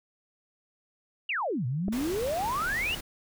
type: exponential two-way sweep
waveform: sine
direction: down then up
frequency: 2988 to 116.54 to 2988 Hz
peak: -27 dBFS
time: 1.29-2.95 s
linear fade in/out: 5 ms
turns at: 1.66 s
type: clicks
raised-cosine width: 2 ms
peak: -22 dBFS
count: 2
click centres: 1.882 / 1.885 s
type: noise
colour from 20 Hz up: pink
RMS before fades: -38 dBFS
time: 1.92-3.01 s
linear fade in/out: 10 ms
effects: none